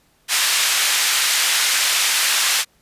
pink band-pass noise, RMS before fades -18 dBFS, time 0.28-2.65 s, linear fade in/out 50 ms, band 1900 to 11000 Hz, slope 12 dB/octave, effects pink hiss -59 dBFS RMS until 2.81 s + resampled to 32000 Hz

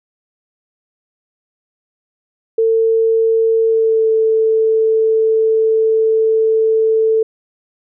sine tone with pitch glide, 450 to 442.8 Hz, A4 to A4, +39 to +11 cents, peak -10 dBFS, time 2.58-7.23 s, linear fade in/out 5 ms, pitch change -28 cents, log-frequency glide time 3.62-4.09 s, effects none

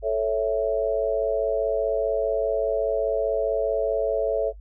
sine chord, A major, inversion none, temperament equal with one note detuned, 438.7 / 554.4 / 659.3 Hz, A4 / C#5 / E5, -5 / 0 / 0 cents, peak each -25 dBFS, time 0.02-4.53 s, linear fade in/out 50 ms, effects noise-tail reverb RT60 0.1 s tail -22 dB re dry + added 50 Hz sine -40 dBFS peak until 4.6 s

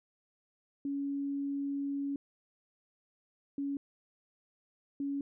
sine tone bursts at uneven times, 280.3 Hz, C#4, 19 cents sharp, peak -32 dBFS, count 3, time 0.85-2.16 / 3.58-3.77 / 5-5.21 s, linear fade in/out 2 ms, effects none

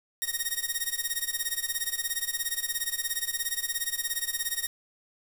5% pulse tone with tremolo, 1864.7 Hz, A#6, in tune, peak -15 dBFS, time 0.22-4.67 s, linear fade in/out 0 ms, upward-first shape sine, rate 17 Hz, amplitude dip 85%, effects 7-bit

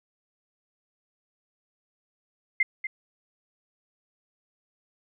sine tone with echo, 2093 Hz, C7, in tune, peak -18 dBFS, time 2.6-2.63 s, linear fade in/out 5 ms, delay 240 ms, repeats 1, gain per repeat -10 dB, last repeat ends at 2.87 s, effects none

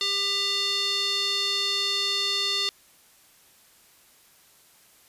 square tone with band-pass filter, 398.2 Hz, G4, 27 cents sharp, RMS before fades -26 dBFS, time 0.01-2.69 s, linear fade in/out 0 ms, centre 4000 Hz, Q 4.9, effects white hiss -57 dBFS RMS until 5.08 s + resampled to 32000 Hz

